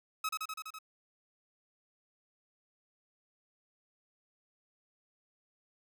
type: tone with echo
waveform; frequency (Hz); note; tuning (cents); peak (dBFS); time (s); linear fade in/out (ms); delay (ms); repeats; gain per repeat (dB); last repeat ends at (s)
sawtooth; 1280; D#6; +49; -28; 0.24-0.29; 5; 83; 6; -2; 0.788
effects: none